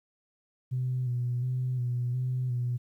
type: tone with vibrato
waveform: sine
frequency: 124.8 Hz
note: B2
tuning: 19 cents sharp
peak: -26 dBFS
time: 0.71-2.78 s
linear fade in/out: 20 ms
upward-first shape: square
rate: 1.4 Hz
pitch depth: 33 cents each way
effects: tanh soft clip ceiling -22 dBFS + 11-bit